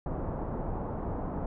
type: low-pass noise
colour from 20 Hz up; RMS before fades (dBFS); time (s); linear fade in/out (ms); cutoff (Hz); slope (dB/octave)
pink; -34; 0.06-1.46; 2; 1000; 24
effects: none